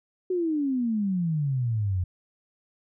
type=exponential sweep; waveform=sine; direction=down; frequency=375.1 to 87.31 Hz; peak=-23 dBFS; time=0.3-2.04 s; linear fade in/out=5 ms; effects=none